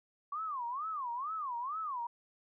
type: tone with vibrato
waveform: sine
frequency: 1108.7 Hz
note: C#6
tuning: in tune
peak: -35 dBFS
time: 0.32-2.07 s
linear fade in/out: 5 ms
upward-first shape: sine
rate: 2.2 Hz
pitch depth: 290 cents each way
effects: none